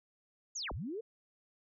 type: linear two-way sweep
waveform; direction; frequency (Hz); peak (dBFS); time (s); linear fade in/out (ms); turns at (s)
sine; down then up; 7090 to 31.14 to 473.8; -37; 0.55-1.01; 10; 0.72
effects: none

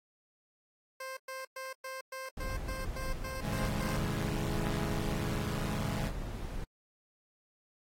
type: tone bursts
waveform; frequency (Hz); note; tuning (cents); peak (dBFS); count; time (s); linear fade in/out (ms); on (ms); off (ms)
15% pulse; 525; C5; +6; -33; 11; 1-3.97; 5; 170; 110
type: noise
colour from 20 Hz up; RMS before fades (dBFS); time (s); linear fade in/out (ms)
brown; -38; 2.37-6.64; 2
type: chord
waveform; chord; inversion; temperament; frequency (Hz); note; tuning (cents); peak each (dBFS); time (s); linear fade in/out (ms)
sawtooth; A major seventh; none; equal; 110 / 138.59 / 164.81 / 207.7; A2 / C#3 / E3 / G#3; 0 / 0 / 0 / 0; -35; 3.41-6.12; 50
effects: AAC 48 kbps

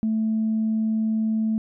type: tone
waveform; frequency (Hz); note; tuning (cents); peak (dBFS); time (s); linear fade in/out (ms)
sine; 220; A3; 0; -19; 0.03-1.58; 0
effects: tanh soft clip ceiling -16 dBFS

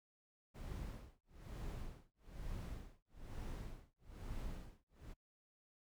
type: noise with tremolo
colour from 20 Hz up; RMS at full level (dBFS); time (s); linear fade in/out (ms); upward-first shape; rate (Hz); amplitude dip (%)
brown; -45; 0.54-5.14; 20; sine; 1.1; 100
effects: noise-tail reverb RT60 0.1 s tail -23 dB re dry

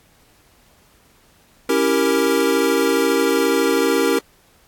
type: chord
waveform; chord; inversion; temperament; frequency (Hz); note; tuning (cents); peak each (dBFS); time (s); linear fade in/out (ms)
square; C# diminished seventh; none; equal; 277.2 / 329.6 / 392 / 466.2; C#4 / E4 / G4 / Bb4; 0 / 0 / 0 / 0; -22 / -23 / -21 / -20; 1.69-4.19; 5
effects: pink hiss -55 dBFS RMS until 4.67 s + AAC 64 kbps

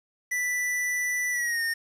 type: tone with pitch glide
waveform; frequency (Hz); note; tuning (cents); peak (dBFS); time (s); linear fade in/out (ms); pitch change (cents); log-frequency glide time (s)
square; 1977 to 1834; B6 to A#6; +1 to -29; -26; 0.31-1.74; 10; -130; 1.31-1.62
effects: resampled to 32000 Hz + 9-bit

